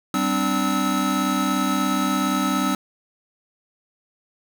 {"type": "tone cluster", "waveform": "square", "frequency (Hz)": [194.1, 257.9, 295, 1299], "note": ["G3", "C4", "D4", "E6"], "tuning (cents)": [-17, -25, 8, -26], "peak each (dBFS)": -26, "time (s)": [0.14, 2.75], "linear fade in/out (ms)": 2, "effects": []}